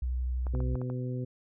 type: tone with vibrato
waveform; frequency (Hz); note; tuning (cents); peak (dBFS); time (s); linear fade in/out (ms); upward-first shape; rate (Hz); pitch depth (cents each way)
sine; 62.5; B1; +21; -28; 0.02-0.76; 5; sine; 12; 16
type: clicks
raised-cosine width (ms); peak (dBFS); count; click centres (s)
1; -28; 6; 0.468 / 0.55 / 0.604 / 0.755 / 0.816 / 0.9
type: harmonic tone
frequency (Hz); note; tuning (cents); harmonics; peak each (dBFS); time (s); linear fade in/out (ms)
125.9; B2; +34; 1 / 2 / 3 / 4; -32 / -38 / -42 / -44; 0.53-1.25; 10
effects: none